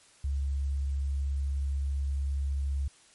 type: tone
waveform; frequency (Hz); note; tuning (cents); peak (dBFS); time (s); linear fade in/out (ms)
sine; 69.3; C#2; 0; -27; 0.24-2.88; 5
effects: white hiss -59 dBFS RMS until 3.14 s + MP3 48 kbps